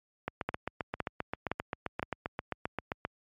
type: two click trains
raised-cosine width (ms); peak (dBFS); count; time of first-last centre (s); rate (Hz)
0.5; -15 / -17; 4 / 22; 0.49-2.028 / 0.28-3.05; 1.95 / 7.58
effects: high-pass 60 Hz 12 dB/octave + MP3 64 kbps